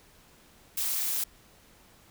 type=noise with amplitude modulation; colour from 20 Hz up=blue; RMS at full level=-27 dBFS; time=0.77-1.24 s; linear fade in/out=5 ms; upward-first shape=sine; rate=280 Hz; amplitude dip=60%; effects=pink hiss -58 dBFS RMS until 2.1 s